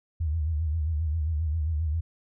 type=tone with vibrato; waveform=sine; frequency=78.5 Hz; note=D#2; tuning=16 cents sharp; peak=-24 dBFS; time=0.2-2.01 s; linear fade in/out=10 ms; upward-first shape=sine; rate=7.5 Hz; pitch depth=110 cents each way; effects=none